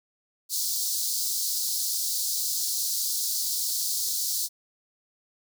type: high-pass noise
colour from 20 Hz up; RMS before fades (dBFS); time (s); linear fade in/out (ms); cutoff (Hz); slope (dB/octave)
pink; -28; 0.49-4.49; 50; 4200; 48
effects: none